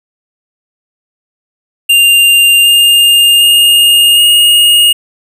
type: tone with pitch steps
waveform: square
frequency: 2794 / 2815 / 2836 / 2858 Hz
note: F7 / F7 / F7 / F7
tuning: 0 / +13 / +26 / +39 cents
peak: -4 dBFS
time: 1.89-4.93 s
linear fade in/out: 10 ms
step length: 760 ms
effects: none